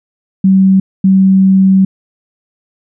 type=tone bursts at uneven times; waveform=sine; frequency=191.2 Hz; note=G3; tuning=43 cents flat; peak=-4 dBFS; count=2; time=0.44-0.8 / 1.04-1.85 s; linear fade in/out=5 ms; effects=none